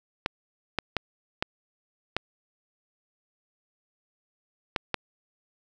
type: clicks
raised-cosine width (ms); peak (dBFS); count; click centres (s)
0.3; -9; 7; 0.261 / 0.787 / 0.967 / 1.425 / 2.166 / 4.762 / 4.943
effects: none